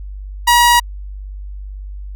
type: tone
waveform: sawtooth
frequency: 958 Hz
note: A#5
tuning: 47 cents sharp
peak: -4 dBFS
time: 0.47-0.8 s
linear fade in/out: 10 ms
effects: added 49 Hz sine -26 dBFS peak until 2.15 s